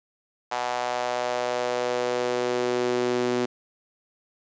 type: tone with high-pass filter sweep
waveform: sawtooth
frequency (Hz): 123.2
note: B2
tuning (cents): -4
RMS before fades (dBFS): -26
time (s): 0.51-3.46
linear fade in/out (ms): 10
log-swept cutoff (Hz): 780 to 310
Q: 2.9
effects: resampled to 16000 Hz + 9-bit